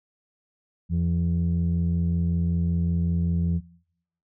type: tone pair together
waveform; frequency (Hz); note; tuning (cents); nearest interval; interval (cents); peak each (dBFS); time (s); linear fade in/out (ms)
sine; 85.3 / 170.6; F2 / F3; -40 / -40; octave; 1200; -22; 0.89-3.61; 50
effects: noise-tail reverb RT60 0.7 s tail -22 dB re dry + tanh soft clip ceiling -17 dBFS